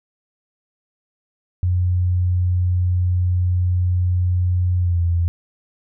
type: tone with pitch glide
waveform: sine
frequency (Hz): 90 to 85.64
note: F#2 to F2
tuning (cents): -47 to -33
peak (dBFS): -15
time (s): 1.63-5.28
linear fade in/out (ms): 0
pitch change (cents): -86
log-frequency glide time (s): 4.78-5.01
effects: none